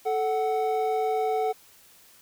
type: tone pair together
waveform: triangle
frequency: 437.7 / 745.4 Hz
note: A4 / F#5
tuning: -9 / +13 cents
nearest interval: major sixth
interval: 922 cents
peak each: -24 dBFS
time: 0.05-1.53 s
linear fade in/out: 20 ms
effects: white hiss -55 dBFS RMS until 2.21 s